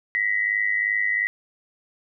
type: tone pair together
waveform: sine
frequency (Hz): 1908.2 / 2011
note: A#6 / B6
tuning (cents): +40 / +31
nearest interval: minor second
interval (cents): 91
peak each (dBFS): -23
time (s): 0.15-1.27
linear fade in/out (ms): 0
effects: none